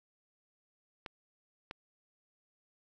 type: clicks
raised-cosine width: 0.3 ms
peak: -25 dBFS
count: 2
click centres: 1.062 / 1.711 s
effects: none